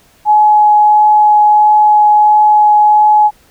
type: tone with vibrato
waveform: sine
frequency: 844 Hz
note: G#5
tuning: 28 cents sharp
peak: -4 dBFS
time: 0.25-3.31 s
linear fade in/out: 50 ms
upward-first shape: triangle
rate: 1.5 Hz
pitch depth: 8 cents each way
effects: pink hiss -48 dBFS RMS until 3.5 s